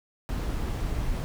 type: noise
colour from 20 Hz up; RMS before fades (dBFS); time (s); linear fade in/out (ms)
brown; -29; 0.29-1.24; 0
effects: none